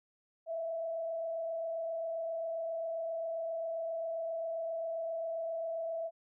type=tone with frequency modulation; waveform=sine; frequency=659.3 Hz; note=E5; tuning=in tune; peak=-34 dBFS; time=0.46-6.11 s; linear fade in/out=50 ms; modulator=27.5 Hz; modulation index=0.46; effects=none